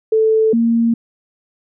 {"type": "tone pair in turn", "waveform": "sine", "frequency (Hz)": [440, 231.2], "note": ["A4", "A#3"], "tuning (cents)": [0, -14], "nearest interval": "major seventh", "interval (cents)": 1114, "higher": "first", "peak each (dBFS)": [-10, -11], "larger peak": "first", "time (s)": [[0.12, 0.53], [0.53, 0.94]], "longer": "neither", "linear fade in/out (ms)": 5, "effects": []}